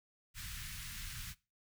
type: band-stop noise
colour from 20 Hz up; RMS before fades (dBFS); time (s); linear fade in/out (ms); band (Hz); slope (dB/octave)
pink; -45; 0.34-1.35; 50; 150 to 1500; 24
effects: noise-tail reverb RT60 0.3 s tail -21 dB re dry